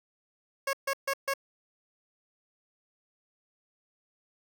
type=tone bursts; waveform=15% pulse; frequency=548 Hz; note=C#5; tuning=20 cents flat; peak=-21 dBFS; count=4; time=0.67-1.338 s; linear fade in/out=5 ms; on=62 ms; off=140 ms; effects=none